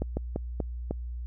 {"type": "slowing click train", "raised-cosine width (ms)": 2, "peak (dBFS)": -16, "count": 5, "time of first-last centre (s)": [0.02, 0.91], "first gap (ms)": 150, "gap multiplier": 1.27, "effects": ["added 60 Hz sine -33 dBFS peak until 1.26 s"]}